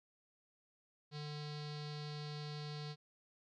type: tone with low-pass filter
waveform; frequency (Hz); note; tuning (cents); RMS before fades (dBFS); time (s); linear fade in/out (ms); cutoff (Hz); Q
square; 149; D3; +25; -45; 1.11-2.96; 50; 4400; 5.9
effects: none